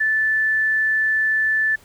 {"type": "tone", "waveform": "sine", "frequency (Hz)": 1753, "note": "A6", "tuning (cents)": -7, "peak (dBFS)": -16, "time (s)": [0, 1.76], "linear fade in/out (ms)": 10, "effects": ["pink hiss -51 dBFS RMS until 1.84 s"]}